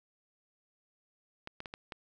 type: clicks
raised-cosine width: 0.3 ms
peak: -25 dBFS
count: 5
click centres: 1.474 / 1.604 / 1.658 / 1.739 / 1.922 s
effects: none